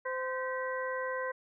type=harmonic tone with a mistuned harmonic; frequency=516 Hz; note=C5; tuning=24 cents flat; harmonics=1 / 2 / 3 / 4; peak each=-35 / -38 / -40 / -41 dBFS; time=0.05-1.32 s; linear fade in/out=10 ms; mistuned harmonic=4; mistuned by=-110 cents; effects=none